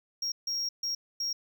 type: tone bursts at uneven times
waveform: triangle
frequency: 5588 Hz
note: F8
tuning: in tune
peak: -28 dBFS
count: 4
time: 0.22-0.32 / 0.47-0.69 / 0.83-0.95 / 1.2-1.33 s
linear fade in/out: 5 ms
effects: none